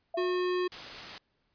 sine tone with exponential decay, 668 Hz, E5, 23 cents sharp, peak -30 dBFS, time 0.14-0.52 s, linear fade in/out 5 ms, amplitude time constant 81 ms
square tone, 362 Hz, F#4, 38 cents flat, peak -28 dBFS, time 0.17-0.68 s, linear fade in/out 10 ms
white noise, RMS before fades -41 dBFS, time 0.72-1.18 s, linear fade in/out 0 ms
effects pink hiss -75 dBFS RMS until 1.54 s + resampled to 11025 Hz

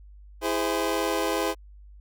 25% pulse chord, E augmented, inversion none, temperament just, 329.6 / 412 / 515 Hz, E4 / G#4 / B#4, 0 / -14 / -28 cents, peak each -25 dBFS, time 0.41-1.55 s, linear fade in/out 50 ms, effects added 50 Hz sine -45 dBFS peak until 2 s

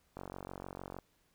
click train, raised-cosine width 1 ms, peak -29 dBFS, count 39, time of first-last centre 0.17-0.987 s, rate 46.5 Hz, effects pink hiss -73 dBFS RMS until 1.34 s

